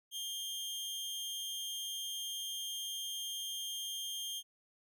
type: tone with amplitude modulation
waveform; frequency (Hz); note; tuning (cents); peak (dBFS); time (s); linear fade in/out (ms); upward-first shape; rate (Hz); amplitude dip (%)
sawtooth; 3199; G7; +34; -33; 0.11-4.43; 50; sine; 261; 50
effects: none